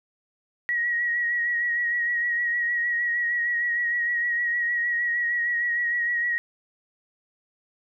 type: tone with vibrato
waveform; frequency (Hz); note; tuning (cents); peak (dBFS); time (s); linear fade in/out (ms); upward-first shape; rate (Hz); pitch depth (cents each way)
sine; 1905; A#6; +37; -22; 0.69-6.38; 0; sine; 6.5; 30
effects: none